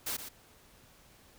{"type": "noise with echo", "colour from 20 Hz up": "white", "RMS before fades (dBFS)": -35, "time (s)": [0.06, 0.17], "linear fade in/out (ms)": 10, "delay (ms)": 120, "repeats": 1, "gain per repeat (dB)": -9, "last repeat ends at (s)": 0.29, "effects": ["pink hiss -60 dBFS RMS until 1.38 s"]}